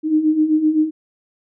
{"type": "beating tone pair", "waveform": "sine", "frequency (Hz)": [303.9, 311.7], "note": ["D#4", "D#4"], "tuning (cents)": [-41, 3], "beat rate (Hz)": 7.8, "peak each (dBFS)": [-20, -14], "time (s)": [0.03, 0.91], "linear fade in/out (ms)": 50, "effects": []}